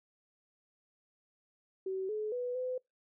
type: tone with pitch steps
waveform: sine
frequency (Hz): 380.2 / 427.5 / 493.1 / 507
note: F#4 / A4 / B4 / B4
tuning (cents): +47 / -50 / -3 / +45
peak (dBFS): -33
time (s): 1.86-2.78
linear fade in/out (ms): 5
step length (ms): 230
effects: noise-tail reverb RT60 0.2 s tail -26 dB re dry